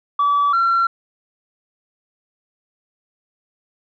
sine tone pair in turn, 1149 / 1362.1 Hz, D6 / F6, -38 / -44 cents, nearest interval minor third, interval 294 cents, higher second, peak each -12 dBFS, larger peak neither, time 0.19-0.53 / 0.53-0.87 s, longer neither, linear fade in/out 5 ms, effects tanh soft clip ceiling -11 dBFS

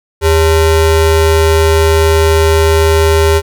square ring-modulated tone, 241.4 Hz, B3, 39 cents flat, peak -4 dBFS, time 0.21-3.42 s, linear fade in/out 50 ms, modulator 162 Hz, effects none

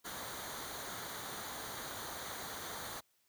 pink noise with comb filter, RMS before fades -44 dBFS, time 0.04-3.01 s, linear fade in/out 20 ms, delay 0.38 ms, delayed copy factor -0.65, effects white hiss -75 dBFS RMS until 3.28 s + high-pass 60 Hz 12 dB/octave

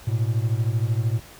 triangle beating tone pair, 108.5 / 121.5 Hz, A2 / B2, -24 / -28 cents, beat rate 13 Hz, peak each -20 / -22 dBFS, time 0.07-1.2 s, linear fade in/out 10 ms, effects pink hiss -46 dBFS RMS until 1.39 s

